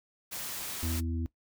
white noise, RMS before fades -38 dBFS, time 0.31-1.01 s, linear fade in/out 20 ms
harmonic tone, 82.41 Hz, E2, in tune, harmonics 1 / 3 / 4, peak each -31 / -37 / -42 dBFS, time 0.83-1.26 s, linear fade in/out 0 ms
effects noise-tail reverb RT60 0.1 s tail -18 dB re dry

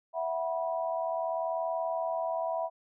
sine chord, E suspended second, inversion none, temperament equal with one note detuned, 659.3 / 740 / 975.3 Hz, E5 / F#5 / B5, 0 / 0 / -22 cents, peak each -31 / -36 / -36 dBFS, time 0.13-2.7 s, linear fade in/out 50 ms, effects none

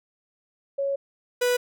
sine / 45% pulse tone pair in turn, 554.4 / 492.1 Hz, C#5 / B4, 0 / -6 cents, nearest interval major second, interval 206 cents, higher first, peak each -23 / -20 dBFS, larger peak second, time 0.78-0.96 / 1.41-1.57 s, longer first, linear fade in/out 10 ms, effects none

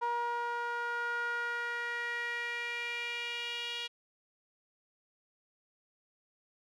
sawtooth tone with band-pass filter sweep, 475.5 Hz, A#4, 34 cents sharp, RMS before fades -36 dBFS, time 0.01-3.88 s, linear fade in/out 20 ms, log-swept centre 1000 to 3100 Hz, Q 4, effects none

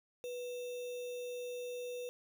sine tone with sample-and-hold, 491 Hz, B4, 10 cents flat, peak -39 dBFS, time 0.24-2.09 s, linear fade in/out 0 ms, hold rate 3150 Hz, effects none

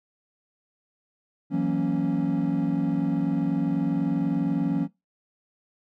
triangle chord, F# dominant seventh, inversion third, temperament equal, 164.81 / 185 / 233.1 / 277.2 Hz, E3 / F#3 / A#3 / C#4, 0 / 0 / 0 / 0 cents, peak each -26 / -25 / -27 / -23 dBFS, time 1.5-4.88 s, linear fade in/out 50 ms, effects noise-tail reverb RT60 0.2 s tail -20 dB re dry + tanh soft clip ceiling -14 dBFS

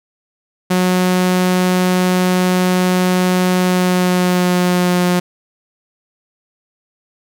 sawtooth tone with pitch glide, 182.5 to 178.54 Hz, F#3 to F3, -24 to +38 cents, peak -8 dBFS, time 0.7-5.2 s, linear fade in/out 10 ms, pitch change -38 cents, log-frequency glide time 3.57-5.05 s, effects none

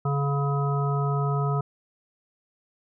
harmonic tone, 141.1 Hz, C#3, 31 cents sharp, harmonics 1 / 3 / 5 / 7 / 9, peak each -23 / -32 / -34 / -36 / -32 dBFS, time 0.05-1.61 s, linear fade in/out 5 ms, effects none

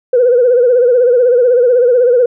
sine tone with vibrato, 491.4 Hz, B4, 9 cents flat, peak -5 dBFS, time 0.13-2.26 s, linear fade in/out 5 ms, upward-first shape sine, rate 16 Hz, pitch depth 80 cents each way, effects tanh soft clip ceiling -1 dBFS

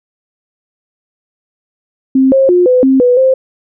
sine tone with pitch steps, 264.5 / 536 / 357 / 504 / 265.6 / 493.3 / 524 Hz, C4 / C5 / F4 / B4 / C4 / B4 / C5, +19 / +42 / +38 / +35 / +26 / -2 / +2 cents, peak -5 dBFS, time 2.15-3.34 s, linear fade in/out 5 ms, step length 170 ms, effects none

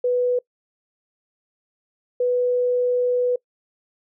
sine tone pair in turn, 493.9 / 493.9 Hz, B4 / B4, 0 / 0 cents, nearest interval unison, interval 0 cents, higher neither, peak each -17 dBFS, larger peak neither, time 0.04-0.39 / 2.2-3.36 s, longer second, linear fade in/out 5 ms, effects noise-tail reverb RT60 0.1 s tail -24 dB re dry

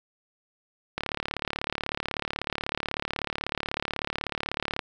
click train, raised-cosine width 0.3 ms, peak -12 dBFS, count 139, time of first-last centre 0.98-4.792 s, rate 36.2 Hz, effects none

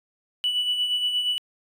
triangle tone with tremolo, 2960 Hz, F#7, in tune, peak -17 dBFS, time 0.44-1.38 s, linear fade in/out 0 ms, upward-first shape sine, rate 8.5 Hz, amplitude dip 55%, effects tanh soft clip ceiling -17 dBFS

